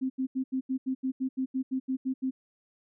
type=tone bursts; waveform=sine; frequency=261.6 Hz; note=C4; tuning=in tune; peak=-26 dBFS; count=14; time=0.01-2.31 s; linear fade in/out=20 ms; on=90 ms; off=80 ms; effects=none